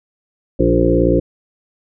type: harmonic tone with a mistuned harmonic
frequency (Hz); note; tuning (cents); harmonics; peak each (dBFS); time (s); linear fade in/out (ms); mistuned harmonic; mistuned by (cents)
58.27; A#1; 0; 1 / 2 / 3 / 5 / 6 / 7 / 8 / 9; -19 / -22 / -20 / -17 / -17 / -22 / -21 / -18; 0.59-1.2; 10; 7; -18
effects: none